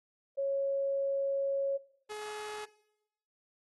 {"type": "tone pair in turn", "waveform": ["sine", "sawtooth"], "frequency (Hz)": [551, 423.2], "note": ["C#5", "G#4"], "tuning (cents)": [-11, 33], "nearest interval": "perfect fourth", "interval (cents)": 456, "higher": "first", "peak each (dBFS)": [-29, -35], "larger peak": "first", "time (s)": [[0.37, 1.78], [2.09, 2.66]], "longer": "first", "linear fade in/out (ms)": 20, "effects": ["noise-tail reverb RT60 0.9 s tail -19 dB re dry", "AAC 32 kbps"]}